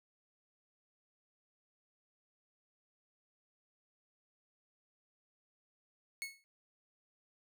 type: tone with exponential decay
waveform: sawtooth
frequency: 2193 Hz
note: C#7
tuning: 19 cents flat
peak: -32 dBFS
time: 6.22-6.44 s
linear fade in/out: 0 ms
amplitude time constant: 46 ms
effects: none